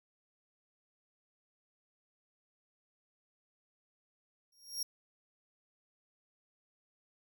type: tone with exponential growth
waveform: sawtooth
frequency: 5588 Hz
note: F8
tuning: in tune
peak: -29 dBFS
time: 4.52-4.83 s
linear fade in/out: 5 ms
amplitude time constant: 66 ms
effects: none